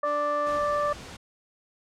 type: tone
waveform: sawtooth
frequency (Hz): 293.7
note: D4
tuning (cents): 0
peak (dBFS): -34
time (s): 0.03-0.61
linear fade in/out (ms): 50
type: harmonic tone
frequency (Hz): 587.3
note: D5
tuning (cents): 0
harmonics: 1 / 2 / 3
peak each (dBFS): -26 / -26 / -38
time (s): 0.03-0.93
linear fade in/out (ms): 5
type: noise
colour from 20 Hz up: pink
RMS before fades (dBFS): -42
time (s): 0.46-1.17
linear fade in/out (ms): 10
effects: low-pass 7000 Hz 12 dB/octave